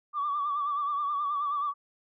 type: tone with vibrato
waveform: sine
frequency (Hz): 1160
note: D6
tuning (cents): -22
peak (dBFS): -26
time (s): 0.13-1.74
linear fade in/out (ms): 50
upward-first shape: sine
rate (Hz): 9.4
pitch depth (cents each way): 62
effects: tanh soft clip ceiling -22 dBFS